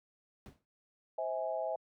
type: noise with exponential decay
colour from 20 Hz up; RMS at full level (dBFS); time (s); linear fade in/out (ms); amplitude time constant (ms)
brown; -43; 0.46-0.65; 0; 40
type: chord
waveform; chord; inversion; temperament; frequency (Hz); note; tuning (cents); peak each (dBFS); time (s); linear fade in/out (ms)
sine; C augmented; none; equal with one note detuned; 523.3 / 647.6 / 830.6; C5 / E5 / G#5; 0 / -31 / 0; -39 / -35 / -40; 1.18-1.76; 5
effects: high-pass 80 Hz 12 dB/octave